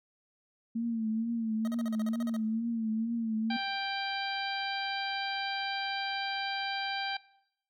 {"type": "tone with vibrato", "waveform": "sine", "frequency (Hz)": 225.9, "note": "A3", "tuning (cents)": 46, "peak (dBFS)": -29, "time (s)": [0.75, 3.57], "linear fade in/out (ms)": 10, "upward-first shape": "triangle", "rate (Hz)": 2.2, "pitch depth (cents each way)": 73}
{"type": "tone bursts", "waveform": "25% pulse", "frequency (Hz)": 631, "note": "D#5", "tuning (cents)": 24, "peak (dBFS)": -37, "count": 11, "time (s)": [1.65, 2.365], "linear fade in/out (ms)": 0, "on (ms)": 25, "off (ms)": 44}
{"type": "harmonic tone", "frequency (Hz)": 787, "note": "G5", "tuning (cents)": 7, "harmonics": [1, 2, 3, 4, 5, 6], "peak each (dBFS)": [-35, -38, -40, -41, -42, -43], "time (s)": [3.5, 7.17], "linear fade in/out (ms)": 5}
{"effects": ["noise-tail reverb RT60 0.8 s tail -21 dB re dry"]}